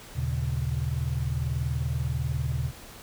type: tone cluster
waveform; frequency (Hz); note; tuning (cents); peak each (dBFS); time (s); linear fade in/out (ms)
sine; 77.4 / 118.7 / 139; D#2 / A#2 / C#3; -9 / +32 / +5; -30; 0.14-2.72; 50
effects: pink hiss -46 dBFS RMS until 3.02 s